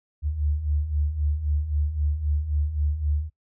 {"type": "beating tone pair", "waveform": "sine", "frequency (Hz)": [71.6, 75.4], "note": ["D2", "D2"], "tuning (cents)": [-43, 46], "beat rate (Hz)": 3.8, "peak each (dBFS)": [-29, -23], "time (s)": [0.22, 3.3], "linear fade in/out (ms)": 50, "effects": ["noise-tail reverb RT60 0.1 s tail -22 dB re dry"]}